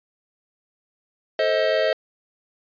square chord, A diminished, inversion none, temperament just, 440 / 528 / 633.6 Hz, A4 / C5 / Eb5, 0 / +16 / +31 cents, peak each -27 / -24 / -21 dBFS, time 1.39-1.93 s, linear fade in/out 2 ms, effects resampled to 11025 Hz

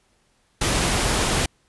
pink noise, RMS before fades -21 dBFS, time 0.61-1.46 s, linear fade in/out 5 ms, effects pink hiss -64 dBFS RMS until 1.68 s + resampled to 24000 Hz

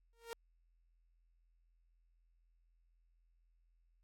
sawtooth tone with exponential growth, 463.6 Hz, A#4, 10 cents flat, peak -36 dBFS, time 0.13-0.33 s, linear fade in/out 0 ms, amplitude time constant 42 ms, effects added 42 Hz sine -70 dBFS peak until 4.03 s + AAC 64 kbps

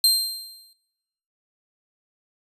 sawtooth tone with exponential decay, 4165 Hz, C8, 9 cents flat, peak -10 dBFS, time 0.04-0.73 s, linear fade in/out 1 ms, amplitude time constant 150 ms, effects noise-tail reverb RT60 1.0 s tail -22 dB re dry + resampled to 32000 Hz

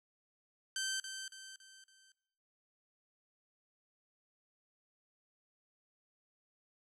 10% pulse tone with echo, 1550 Hz, G6, 20 cents flat, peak -26 dBFS, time 0.76-1 s, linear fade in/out 2 ms, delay 280 ms, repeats 4, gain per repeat -7 dB, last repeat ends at 2.12 s, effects noise-tail reverb RT60 0.9 s tail -20 dB re dry + low-pass 9000 Hz 12 dB/octave

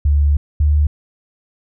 sine tone pair in turn, 72.5 / 74.28 Hz, D2 / D2, -22 / +20 cents, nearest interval unison, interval 42 cents, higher second, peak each -10 dBFS, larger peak neither, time 0.05-0.37 / 0.6-0.87 s, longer first, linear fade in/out 5 ms, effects none

